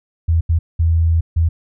sine tone bursts at uneven times, 82.41 Hz, E2, in tune, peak -11 dBFS, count 4, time 0.28-0.41 / 0.49-0.59 / 0.79-1.21 / 1.36-1.49 s, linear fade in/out 10 ms, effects none

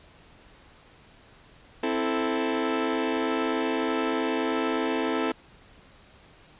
sawtooth chord, A minor, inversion first, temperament equal, 261.6 / 329.6 / 440 Hz, C4 / E4 / A4, 0 / 0 / 0 cents, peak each -25 dBFS, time 1.83-5.32 s, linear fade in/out 5 ms, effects pink hiss -54 dBFS RMS until 6.59 s + resampled to 8000 Hz

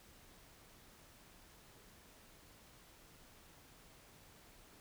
silence, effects pink hiss -62 dBFS RMS until 4.8 s

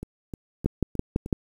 two click trains, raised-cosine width 3 ms, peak -9 / -21 dBFS, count 5 / 5, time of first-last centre 0.66-1.328 / 0.03-1.261 s, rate 5.99 / 3.25 Hz, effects 8-bit

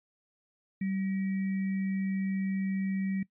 sine tone with sample-and-hold, 192.6 Hz, G3, 30 cents flat, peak -28 dBFS, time 0.81-3.23 s, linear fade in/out 5 ms, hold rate 2100 Hz, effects noise-tail reverb RT60 0.1 s tail -20 dB re dry + resampled to 8000 Hz

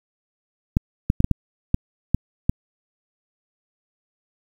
clicks, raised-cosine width 5 ms, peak -4 dBFS, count 8, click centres 0.769 / 1.101 / 1.204 / 1.244 / 1.313 / 1.744 / 2.146 / 2.495 s, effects 7-bit

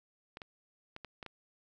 clicks, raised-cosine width 0.3 ms, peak -28 dBFS, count 6, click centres 0.371 / 0.418 / 0.964 / 1.047 / 1.228 / 1.263 s, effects none

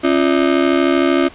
35% pulse ring-modulated tone, 309.1 Hz, D#4, 11 cents flat, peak -7 dBFS, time 0.03-1.29 s, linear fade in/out 20 ms, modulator 36.6 Hz, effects pink hiss -40 dBFS RMS until 1.34 s + resampled to 8000 Hz

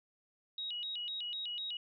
sine tone with vibrato, 3322 Hz, G#7, in tune, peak -37 dBFS, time 0.58-1.77 s, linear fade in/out 2 ms, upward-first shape square, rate 4 Hz, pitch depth 230 cents each way, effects none

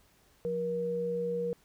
sine tone pair together, 176.71 / 476 Hz, F3 / A#4, +21 / +36 cents, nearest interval octave + perfect fourth, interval 1715 cents, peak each -38 / -30 dBFS, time 0.45-1.53 s, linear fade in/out 0 ms, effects pink hiss -65 dBFS RMS until 1.64 s

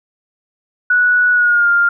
sine tone with pitch glide, 1471 to 1401.3 Hz, F#6 to F6, -11 to +5 cents, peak -9 dBFS, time 0.9-1.89 s, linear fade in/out 5 ms, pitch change -84 cents, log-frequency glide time 1.32-1.7 s, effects none

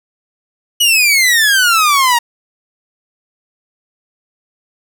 sawtooth exponential sweep, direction down, 2960 to 927 Hz, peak -5 dBFS, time 0.8-2.19 s, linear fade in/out 10 ms, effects none

